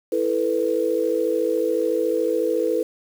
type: chord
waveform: sine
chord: E suspended fourth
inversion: none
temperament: equal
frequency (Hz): 329.6 / 440 / 493.9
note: E4 / A4 / B4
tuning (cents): 0 / 0 / 0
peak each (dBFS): -25 / -23 / -22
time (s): 0.12-2.83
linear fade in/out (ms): 5
effects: 7-bit